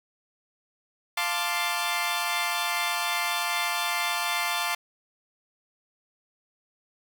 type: chord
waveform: 15% pulse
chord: D minor seventh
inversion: first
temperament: equal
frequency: 698.5 / 880 / 1046.5 / 1174.7 Hz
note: F5 / A5 / C6 / D6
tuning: 0 / 0 / 0 / 0 cents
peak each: -25 dBFS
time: 1.17-4.75 s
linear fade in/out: 5 ms
effects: none